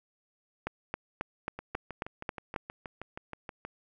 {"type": "two click trains", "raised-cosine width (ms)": 0.5, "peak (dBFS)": [-17, -24], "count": [8, 14], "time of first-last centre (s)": [[0.67, 2.562], [1.59, 3.65]], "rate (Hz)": [3.7, 6.31], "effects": []}